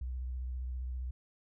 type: tone with vibrato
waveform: sine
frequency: 62.9 Hz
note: B1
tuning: 32 cents sharp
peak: -35 dBFS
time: 0.01-1.11 s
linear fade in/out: 5 ms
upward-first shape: sine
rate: 15 Hz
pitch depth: 51 cents each way
effects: none